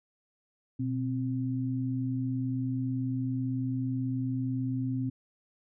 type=tone pair together; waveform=sine; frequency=123.47 / 261.6 Hz; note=B2 / C4; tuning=0 / 0 cents; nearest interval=octave + minor second; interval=1300 cents; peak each=-31 / -31 dBFS; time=0.79-5.1 s; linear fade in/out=10 ms; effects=none